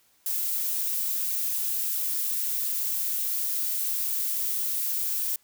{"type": "noise", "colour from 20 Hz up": "violet", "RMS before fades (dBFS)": -28, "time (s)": [0.26, 5.36], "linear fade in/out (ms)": 2, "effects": ["white hiss -64 dBFS RMS until 5.43 s"]}